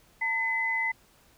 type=tone pair together; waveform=sine; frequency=904.5 / 2024 Hz; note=A5 / B6; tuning=+48 / +42 cents; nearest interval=octave + major second; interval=1394 cents; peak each=-33 / -26 dBFS; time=0.21-0.92 s; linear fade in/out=10 ms; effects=pink hiss -61 dBFS RMS until 1.37 s